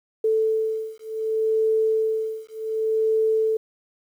sine beating tone pair, 440 / 440.67 Hz, A4 / A4, 0 / +3 cents, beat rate 0.67 Hz, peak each -23 / -23 dBFS, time 0.24-3.57 s, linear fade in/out 5 ms, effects 9-bit

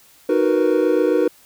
triangle chord, B major seventh, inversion first, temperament equal, 311.1 / 370 / 466.2 / 493.9 Hz, D#4 / F#4 / A#4 / B4, 0 / 0 / 0 / 0 cents, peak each -18 dBFS, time 0.29-1.28 s, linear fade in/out 5 ms, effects white hiss -51 dBFS RMS until 1.45 s

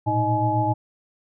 sine tone cluster, 112.3 / 119.9 / 313.4 / 620 / 847 Hz, A2 / A#2 / D#4 / D#5 / G#5, +36 / +49 / +13 / -6 / +34 cents, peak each -24 / -28 / -27 / -29 / -22 dBFS, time 0.06-0.74 s, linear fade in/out 20 ms, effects none

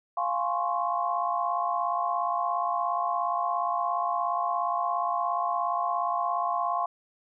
sine chord, Db major seventh, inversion first, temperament equal with one note detuned, 698.5 / 830.6 / 1046.5 / 1103.6 Hz, F5 / Ab5 / C6 / Db6, 0 / 0 / 0 / -8 cents, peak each -29 / -34 / -30 / -31 dBFS, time 0.17-6.86 s, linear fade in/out 5 ms, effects none

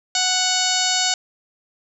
harmonic tone with a mistuned harmonic, 740 Hz, F#5, in tune, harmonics 1 / 2 / 3 / 4 / 5 / 6 / 7 / 8 / 9 / 10, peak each -26 / -28 / -30 / -26 / -26 / -24 / -28 / -27 / -27 / -27 dBFS, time 0.15-1.14 s, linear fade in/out 2 ms, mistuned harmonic 9, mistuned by +41 cents, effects none

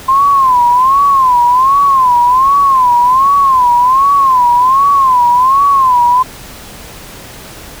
sine tone with vibrato, 1042 Hz, C6, 7 cents flat, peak -5 dBFS, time 0.08-6.23 s, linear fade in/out 10 ms, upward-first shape sine, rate 1.3 Hz, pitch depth 140 cents each way, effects pink hiss -31 dBFS RMS until 7.8 s

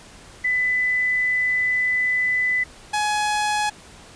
sine / sawtooth tone pair in turn, 2000 / 840.9 Hz, B6 / G#5, +21 / +21 cents, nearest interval octave + minor third, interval 1500 cents, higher first, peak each -18 / -16 dBFS, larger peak second, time 0.44-2.64 / 2.93-3.7 s, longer first, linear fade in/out 10 ms, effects pink hiss -45 dBFS RMS until 4.15 s + resampled to 22050 Hz

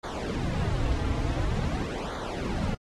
brown noise with flanger, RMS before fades -29 dBFS, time 0.03-2.75 s, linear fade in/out 10 ms, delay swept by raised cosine 0.37 to 5.47 ms, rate 0.47 Hz, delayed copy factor -0.85, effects low-pass 7000 Hz 12 dB/octave + AAC 32 kbps

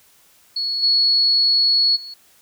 sine tone with level steps, 4370 Hz, C#8, 26 cents flat, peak -20 / -13 / -32 dBFS, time 0.56-2.14 s, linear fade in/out 5 ms, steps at 0.82 / 1.95 s, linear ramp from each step 20 ms, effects white hiss -54 dBFS RMS until 2.41 s

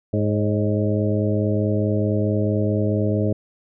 harmonic tone with a mistuned harmonic, 104.6 Hz, G#2, 13 cents sharp, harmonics 1 / 2 / 3 / 4 / 5 / 6, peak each -21 / -24 / -26 / -27 / -28 / -29 dBFS, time 0.13-3.33 s, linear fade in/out 5 ms, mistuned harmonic 5, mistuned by +51 cents, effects none

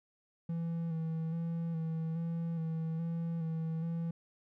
triangle tone with vibrato, 164.3 Hz, E3, 5 cents flat, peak -31 dBFS, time 0.49-4.11 s, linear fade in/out 5 ms, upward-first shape square, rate 1.2 Hz, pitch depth 27 cents each way, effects none

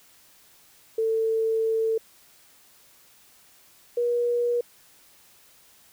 sine tone pair in turn, 446.5 / 479.8 Hz, A4 / A#4, +25 / +50 cents, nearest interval minor second, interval 125 cents, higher second, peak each -21 dBFS, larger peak neither, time 0.98-1.98 / 3.97-4.61 s, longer first, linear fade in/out 5 ms, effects white hiss -56 dBFS RMS until 5.92 s

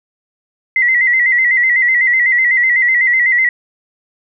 sine tone with vibrato, 2000 Hz, B6, 21 cents sharp, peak -9 dBFS, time 0.76-3.49 s, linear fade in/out 2 ms, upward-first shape square, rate 8 Hz, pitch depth 57 cents each way, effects none

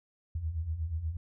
sine beating tone pair, 74.8 / 83.1 Hz, D2 / E2, +32 / +15 cents, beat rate 8.3 Hz, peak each -38 / -32 dBFS, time 0.35-1.17 s, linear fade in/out 5 ms, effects none

